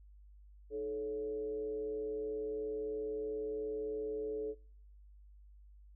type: tone with frequency modulation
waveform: sine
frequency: 432 Hz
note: A4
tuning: 32 cents flat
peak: -36 dBFS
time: 0.7-4.55 s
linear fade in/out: 50 ms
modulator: 123 Hz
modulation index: 0.5
effects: noise-tail reverb RT60 0.7 s tail -25 dB re dry + added 50 Hz sine -55 dBFS peak until 5.95 s